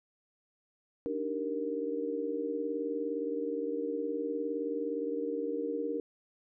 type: chord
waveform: sine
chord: Eb major seventh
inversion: third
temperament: just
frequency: 291.7 / 311.1 / 388.9 / 466.7 Hz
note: D4 / Eb4 / G4 / Bb4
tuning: -12 / 0 / -14 / +2 cents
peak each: -37 / -40 / -40 / -34 dBFS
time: 1.06-6 s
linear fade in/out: 0 ms
effects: none